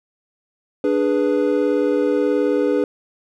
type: chord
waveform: triangle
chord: G# diminished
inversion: second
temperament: equal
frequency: 293.7 / 415.3 / 493.9 Hz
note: D4 / G#4 / B4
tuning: 0 / 0 / 0 cents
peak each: -18 dBFS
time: 0.84-2.84 s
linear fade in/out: 2 ms
effects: none